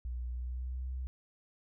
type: tone with pitch glide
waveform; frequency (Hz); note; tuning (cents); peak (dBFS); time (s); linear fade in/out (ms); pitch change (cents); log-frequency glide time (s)
sine; 60.9 to 64.04; B1 to C2; -24 to -37; -35; 0.05-1.07; 0; +87; 0.29-0.87
effects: none